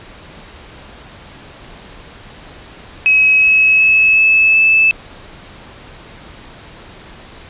sine tone with pitch steps, 2556 / 2572 / 2589 / 2605 / 2622 Hz, D#7 / E7 / E7 / E7 / E7, +46 / -43 / -32 / -21 / -10 cents, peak -7 dBFS, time 3.06-4.91 s, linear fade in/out 0 ms, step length 370 ms, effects pink hiss -37 dBFS RMS until 7.49 s + resampled to 8000 Hz

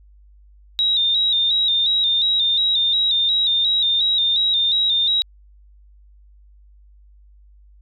sine tone with vibrato, 3729 Hz, A#7, in tune, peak -15 dBFS, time 0.79-5.22 s, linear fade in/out 0 ms, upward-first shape square, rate 2.8 Hz, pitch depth 51 cents each way, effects added 50 Hz sine -46 dBFS peak until 7.81 s

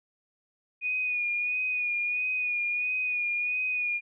sine tone with vibrato, 2463 Hz, D#7, 18 cents flat, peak -26 dBFS, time 0.81-4.01 s, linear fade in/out 50 ms, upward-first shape sine, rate 1.5 Hz, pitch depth 33 cents each way, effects none

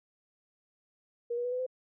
sine tone with pitch steps, 474.3 / 483.4 / 492.7 / 502.2 / 511.9 Hz, A#4 / B4 / B4 / B4 / C5, +30 / -37 / -4 / +29 / -38 cents, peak -30 dBFS, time 1.3-1.665 s, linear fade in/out 10 ms, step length 73 ms, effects none

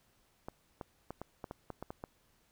clicks, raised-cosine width 1 ms, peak -27 dBFS, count 10, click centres 0.485 / 0.812 / 1.106 / 1.216 / 1.442 / 1.511 / 1.703 / 1.826 / 1.905 / 2.039 s, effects pink hiss -71 dBFS RMS until 2.51 s

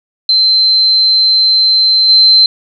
sine tone with level steps, 4100 Hz, C8, 36 cents flat, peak -6 / -3 dBFS, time 0.29-2.46 s, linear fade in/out 2 ms, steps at 2.08 s, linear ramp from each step 20 ms, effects none

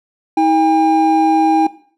triangle tone pair together, 319.5 / 805 Hz, D#4 / G5, +46 / +46 cents, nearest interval octave + major third, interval 1600 cents, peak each -11 dBFS, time 0.37-1.67 s, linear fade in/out 5 ms, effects noise-tail reverb RT60 0.5 s tail -17 dB re dry

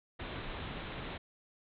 pink low-pass noise, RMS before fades -42 dBFS, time 0.19-1.18 s, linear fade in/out 10 ms, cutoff 3900 Hz, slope 96 dB/octave, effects none

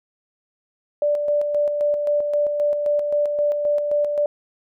sine tone with tremolo, 587.3 Hz, D5, in tune, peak -16 dBFS, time 1.02-4.26 s, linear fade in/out 2 ms, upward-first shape square, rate 3.8 Hz, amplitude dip 40%, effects none

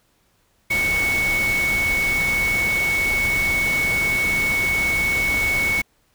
sine tone in noise, 2217 Hz, C#7, in tune, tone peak -18 dBFS, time 0.7-5.82 s, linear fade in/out 10 ms, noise pink, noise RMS -28 dBFS, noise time 0.7-5.82 s, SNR +7 dB, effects pink hiss -63 dBFS RMS until 6.14 s

